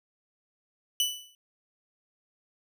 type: tone with exponential decay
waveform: sawtooth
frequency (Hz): 2977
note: F#7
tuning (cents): +10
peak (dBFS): -18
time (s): 1-1.35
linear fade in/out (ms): 1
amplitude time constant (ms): 76
effects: none